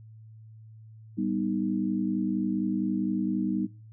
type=chord; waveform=sine; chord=G augmented; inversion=none; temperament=equal; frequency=196 / 246.9 / 311.1 Hz; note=G3 / B3 / D#4; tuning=0 / 0 / 0 cents; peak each=-29 / -31 / -30 dBFS; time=1.17-3.67 s; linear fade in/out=20 ms; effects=noise-tail reverb RT60 0.4 s tail -23 dB re dry + added 110 Hz sine -46 dBFS peak until 3.92 s